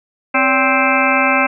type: harmonic tone with a mistuned harmonic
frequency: 262.1 Hz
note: C4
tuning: 3 cents sharp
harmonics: 1 / 2 / 3 / 4 / 5 / 6 / 8 / 9 / 10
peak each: -20 / -20 / -20 / -20 / -20 / -20 / -20 / -20 / -20 dBFS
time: 0.34-1.47 s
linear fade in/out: 10 ms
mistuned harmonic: 2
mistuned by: +150 cents
effects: none